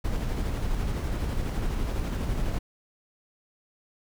brown noise with tremolo, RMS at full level -27 dBFS, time 0.04-2.59 s, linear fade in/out 10 ms, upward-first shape square, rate 12 Hz, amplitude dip 25%, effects none

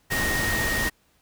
sine tone in noise, 1864.7 Hz, A#6, in tune, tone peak -25 dBFS, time 0.1-0.9 s, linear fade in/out 20 ms, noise pink, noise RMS -27 dBFS, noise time 0.1-0.9 s, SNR -1 dB, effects pink hiss -64 dBFS RMS until 1.21 s

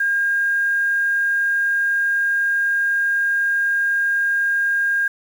sine tone with quantisation, 1614 Hz, G#6, 50 cents flat, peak -16 dBFS, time 0-5.08 s, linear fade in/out 5 ms, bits 7, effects none

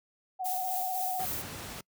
sine tone with vibrato, 743 Hz, F#5, 7 cents sharp, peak -31 dBFS, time 0.39-1.26 s, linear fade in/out 20 ms, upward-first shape triangle, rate 16 Hz, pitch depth 48 cents each way
violet noise with tremolo, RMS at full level -34 dBFS, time 0.44-1.43 s, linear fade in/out 20 ms, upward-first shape triangle, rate 3.8 Hz, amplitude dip 45%
pink noise, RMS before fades -41 dBFS, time 1.19-1.81 s, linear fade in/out 5 ms
effects noise-tail reverb RT60 0.1 s tail -26 dB re dry + high-pass 60 Hz 12 dB/octave

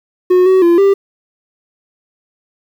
triangle tone with pitch steps, 364.1 / 376.2 / 342.6 / 394.8 Hz, F#4 / F#4 / F4 / G4, -28 / +29 / -33 / +12 cents, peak -4 dBFS, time 0.3-0.94 s, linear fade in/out 10 ms, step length 160 ms, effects 7-bit

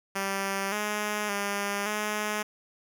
5% pulse tone with pitch steps, 195.7 / 209.8 / 201.6 / 211.2 Hz, G3 / G#3 / G3 / G#3, -3 / +18 / +49 / +29 cents, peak -17 dBFS, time 0.15-2.43 s, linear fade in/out 10 ms, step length 570 ms, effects none

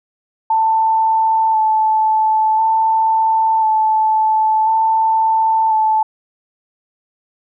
sine tone with vibrato, 880 Hz, A5, in tune, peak -11 dBFS, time 0.5-6.03 s, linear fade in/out 5 ms, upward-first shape square, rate 0.48 Hz, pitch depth 15 cents each way, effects none

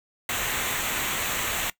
pink noise with comb filter, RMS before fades -28 dBFS, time 0.29-1.7 s, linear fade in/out 2 ms, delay 0.2 ms, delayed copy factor -0.7, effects noise-tail reverb RT60 0.1 s tail -19 dB re dry

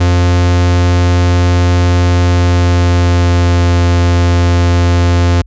45% pulse tone with pitch glide, 88.2 to 87.09 Hz, F2 to F2, +18 to -4 cents, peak -7 dBFS, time 0-5.42 s, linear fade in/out 10 ms, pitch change -22 cents, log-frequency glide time 2.17-3.74 s, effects added 50 Hz sine -36 dBFS peak until 5.46 s + resampled to 16000 Hz

